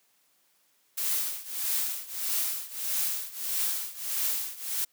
blue noise with tremolo, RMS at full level -27 dBFS, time 0.97-4.85 s, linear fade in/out 10 ms, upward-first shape triangle, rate 1.6 Hz, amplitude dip 90%, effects white hiss -68 dBFS RMS until 4.92 s + high-pass 150 Hz 12 dB/octave

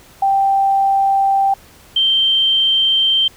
sine tone pair in turn, 784 / 3136 Hz, G5 / G7, 0 / 0 cents, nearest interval 2 octaves, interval 2400 cents, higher second, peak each -11 dBFS, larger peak neither, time 0.22-1.54 / 1.96-3.28 s, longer neither, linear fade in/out 5 ms, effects pink hiss -45 dBFS RMS until 3.36 s

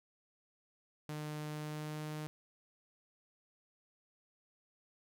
sawtooth tone with pitch glide, 151.4 to 152.89 Hz, D#3 to D#3, -47 to -30 cents, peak -36 dBFS, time 1.09-2.27 s, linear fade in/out 0 ms, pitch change +17 cents, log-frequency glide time 1.53-2.01 s, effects none

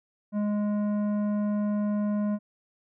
sine tone with tanh clipping, 207.7 Hz, G#3, in tune, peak -26 dBFS, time 0.32-2.39 s, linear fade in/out 50 ms, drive 11 dB, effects none

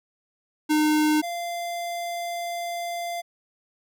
square tone pair in turn, 305.1 / 690.9 Hz, D#4 / F5, -34 / -19 cents, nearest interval octave + major second, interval 1415 cents, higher second, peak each -19 / -29 dBFS, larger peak first, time 0.69-1.22 / 1.22-3.22 s, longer second, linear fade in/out 20 ms, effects none

